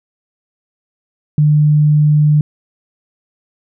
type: tone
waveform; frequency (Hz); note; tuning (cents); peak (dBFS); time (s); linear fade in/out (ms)
sine; 150; D3; +37; -7; 1.38-2.41; 2
effects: none

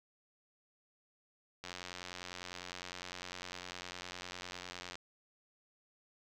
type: click train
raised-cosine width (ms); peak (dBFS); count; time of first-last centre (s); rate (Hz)
0.2; -26; 299; 1.64-4.955; 89.9
effects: none

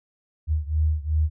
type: beating tone pair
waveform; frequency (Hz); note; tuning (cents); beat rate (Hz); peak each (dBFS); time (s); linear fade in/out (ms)
sine; 76.4 / 79.1; D#2 / D#2; -31 / +29; 2.7; -22 / -24; 0.47-1.3; 50
effects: none

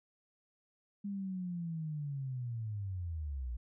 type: linear sweep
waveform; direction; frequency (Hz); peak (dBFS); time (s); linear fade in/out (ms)
sine; down; 204 to 56.6; -36; 1.04-3.57; 10
effects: none

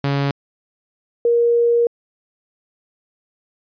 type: tone pair in turn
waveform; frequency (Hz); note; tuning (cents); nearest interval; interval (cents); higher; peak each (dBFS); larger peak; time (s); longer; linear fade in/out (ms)
sawtooth / sine; 140.2 / 471.6; C#3 / A#4; +20 / +20; octave + major sixth; 2100; second; -13 / -12; second; 0.04-0.31 / 1.25-1.87; second; 2
effects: resampled to 11025 Hz

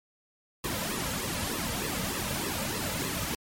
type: noise with flanger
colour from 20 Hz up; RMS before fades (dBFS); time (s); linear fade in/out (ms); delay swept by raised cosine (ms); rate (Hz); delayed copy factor
pink; -32; 0.64-3.35; 2; 1.3 to 2.8; 3.3; -0.75
effects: MP3 64 kbps

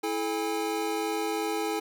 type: tone cluster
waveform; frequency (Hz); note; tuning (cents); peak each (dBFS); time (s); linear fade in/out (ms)
square; 328.1 / 431 / 812; E4 / A4 / G#5; -8 / -36 / -39; -33 / -32 / -34; 0.03-1.8; 10
effects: none

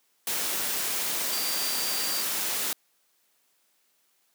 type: tone in noise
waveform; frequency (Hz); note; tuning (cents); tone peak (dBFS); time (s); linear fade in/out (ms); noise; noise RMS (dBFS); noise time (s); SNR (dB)
sine; 4699; D8; 0; -33; 1.32-2.22; 2; white; -29; 0.27-2.73; -7
effects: white hiss -69 dBFS RMS until 4.34 s + high-pass 200 Hz 12 dB/octave

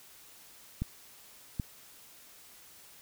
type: clicks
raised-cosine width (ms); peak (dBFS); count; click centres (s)
5; -19; 2; 0.82 / 1.598
effects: white hiss -55 dBFS RMS until 3.01 s

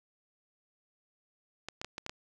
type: clicks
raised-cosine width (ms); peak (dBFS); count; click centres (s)
0.2; -21; 6; 1.686 / 1.815 / 1.846 / 1.981 / 2.064 / 2.095
effects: none

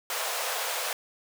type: high-pass noise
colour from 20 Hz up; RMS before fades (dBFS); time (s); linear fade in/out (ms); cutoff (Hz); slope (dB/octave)
pink; -31; 0.1-0.93; 2; 480; 48
effects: none

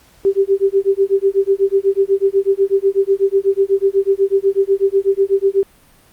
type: tone with tremolo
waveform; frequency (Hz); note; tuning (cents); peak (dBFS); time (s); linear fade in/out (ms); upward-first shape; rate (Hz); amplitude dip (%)
sine; 392; G4; 0; -8; 0.25-5.63; 0; sine; 8.1; 100
effects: pink hiss -50 dBFS RMS until 6.12 s + Opus 48 kbps

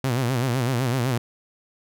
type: tone with vibrato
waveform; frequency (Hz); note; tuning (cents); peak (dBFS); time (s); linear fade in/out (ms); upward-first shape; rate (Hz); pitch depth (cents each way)
sawtooth; 125.5; B2; +28; -17; 0.04-1.18; 2; sine; 7.9; 130
effects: none

